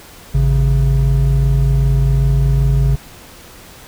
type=tone pair together; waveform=triangle; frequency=53.87 / 136.4 Hz; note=A1 / C#3; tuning=-36 / -28 cents; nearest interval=octave + major third; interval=1608 cents; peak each=-11 dBFS; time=0.34-2.96 s; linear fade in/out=10 ms; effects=pink hiss -39 dBFS RMS until 3.87 s